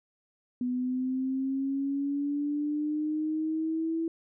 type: linear sweep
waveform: sine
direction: up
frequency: 246.9 to 329.6 Hz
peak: -27 dBFS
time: 0.61-4.08 s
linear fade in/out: 2 ms
effects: none